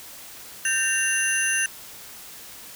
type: tone cluster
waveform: sine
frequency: 1561 / 1810 / 2767 / 6130 / 9810 Hz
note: G6 / A6 / F7 / G8 / D#9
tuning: -8 / +48 / -17 / -40 / -26 cents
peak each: -27 dBFS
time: 0.65-1.66 s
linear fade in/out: 2 ms
effects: white hiss -42 dBFS RMS until 2.75 s